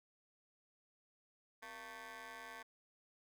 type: ring-modulated tone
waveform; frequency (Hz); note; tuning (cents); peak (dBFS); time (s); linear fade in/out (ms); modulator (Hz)
15% pulse; 214.6; A3; -43; -40; 1.62-2.63; 10; 1330
effects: none